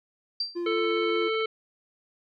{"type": "tone with exponential decay", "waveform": "sine", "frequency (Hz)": 4699, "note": "D8", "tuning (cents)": 0, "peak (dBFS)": -23, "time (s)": [0.4, 0.63], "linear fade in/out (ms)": 5, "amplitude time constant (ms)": 49}
{"type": "tone with vibrato", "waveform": "triangle", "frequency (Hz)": 344.9, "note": "F4", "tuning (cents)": -22, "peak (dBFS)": -26, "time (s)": [0.55, 1.29], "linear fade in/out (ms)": 20, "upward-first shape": "triangle", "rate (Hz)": 5, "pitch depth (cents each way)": 15}
{"type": "harmonic tone", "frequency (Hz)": 442, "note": "A4", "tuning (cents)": 8, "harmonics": [1, 3, 5, 7, 9, 10], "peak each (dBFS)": [-26, -32, -33, -36, -43, -50], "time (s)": [0.66, 1.46], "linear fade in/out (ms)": 5}
{"effects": []}